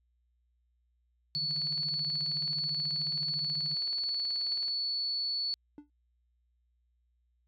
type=tone; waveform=sine; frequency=4435 Hz; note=C#8; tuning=in tune; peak=-30 dBFS; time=1.35-5.54 s; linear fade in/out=0 ms
type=tone with tremolo; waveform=sine; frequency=151 Hz; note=D3; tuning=48 cents sharp; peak=-37 dBFS; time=1.35-3.75 s; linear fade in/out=10 ms; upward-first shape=triangle; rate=14 Hz; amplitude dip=100%
type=click train; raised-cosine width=0.2 ms; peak=-35 dBFS; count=60; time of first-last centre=1.51-4.682 s; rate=18.6 Hz
type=tone with exponential decay; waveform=triangle; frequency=293.7 Hz; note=D4; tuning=in tune; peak=-39 dBFS; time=5.78-5.9 s; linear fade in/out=1 ms; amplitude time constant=25 ms
effects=added 60 Hz sine -70 dBFS peak until 7.47 s + AAC 48 kbps